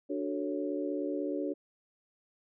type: chord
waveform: sine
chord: D major seventh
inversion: none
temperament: equal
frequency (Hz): 293.7 / 370 / 440 / 554.4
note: D4 / F#4 / A4 / C#5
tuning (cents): 0 / 0 / 0 / 0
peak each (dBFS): -34 / -37 / -39 / -38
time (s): 0.09-1.54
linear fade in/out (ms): 20
effects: none